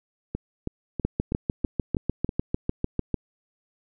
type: two click trains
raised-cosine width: 3 ms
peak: -15 / -10 dBFS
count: 7 / 15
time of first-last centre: 0.35-2.292 / 1.05-3.143 s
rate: 3.09 / 6.69 Hz
effects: none